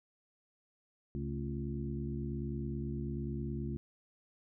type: harmonic tone with a mistuned harmonic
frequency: 69.3 Hz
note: C#2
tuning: in tune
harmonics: 1 / 2 / 3 / 4 / 5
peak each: -41 / -39 / -41 / -47 / -44 dBFS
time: 1.15-3.77 s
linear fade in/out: 0 ms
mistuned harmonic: 3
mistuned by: +96 cents
effects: none